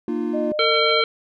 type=chord; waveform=triangle; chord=Bb suspended fourth; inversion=none; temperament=equal with one note detuned; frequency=233.1 / 303.8 / 349.2 Hz; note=Bb3 / Eb4 / F4; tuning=0 / -41 / 0 cents; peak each=-24 dBFS; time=0.08-0.52 s; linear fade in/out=2 ms
type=tone with vibrato; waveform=sine; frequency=609 Hz; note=D#5; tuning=37 cents flat; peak=-23 dBFS; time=0.33-1.02 s; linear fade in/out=20 ms; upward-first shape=triangle; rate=3.7 Hz; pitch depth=15 cents each way
type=harmonic tone; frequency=453.5 Hz; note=A#4; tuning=48 cents flat; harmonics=1 / 3 / 5 / 7 / 9; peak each=-21 / -22 / -23 / -23 / -24 dBFS; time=0.59-1.04 s; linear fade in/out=2 ms
effects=none